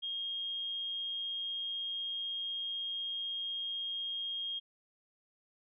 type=tone; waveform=sine; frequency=3242 Hz; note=G#7; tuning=42 cents flat; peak=-35 dBFS; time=0.02-4.6 s; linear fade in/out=20 ms; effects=none